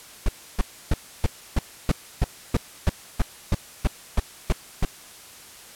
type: noise bursts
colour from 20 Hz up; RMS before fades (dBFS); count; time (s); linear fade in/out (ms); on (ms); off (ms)
brown; -18; 15; 0.26-4.85; 2; 26; 300
effects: white hiss -45 dBFS RMS until 5.75 s + low-pass 12000 Hz 12 dB/octave